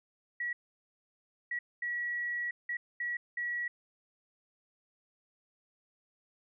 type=tone bursts at uneven times; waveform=sine; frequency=1926 Hz; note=B6; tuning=44 cents flat; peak=-32 dBFS; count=6; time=0.4-0.53 / 1.51-1.59 / 1.82-2.51 / 2.69-2.77 / 3-3.17 / 3.37-3.68 s; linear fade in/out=5 ms; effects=none